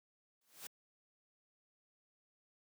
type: noise with exponential growth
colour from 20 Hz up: white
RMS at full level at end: -44 dBFS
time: 0.41-0.67 s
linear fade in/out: 5 ms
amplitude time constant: 55 ms
effects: high-pass 150 Hz 12 dB/octave